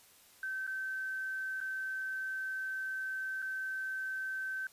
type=tone with dropouts; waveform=sine; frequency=1543 Hz; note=G6; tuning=28 cents flat; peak=-35 dBFS; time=0.43-4.67 s; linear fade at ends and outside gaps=2 ms; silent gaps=0.667-0.675 / 1.604-1.612 / 3.42-3.424 s; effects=white hiss -61 dBFS RMS until 4.72 s + resampled to 32000 Hz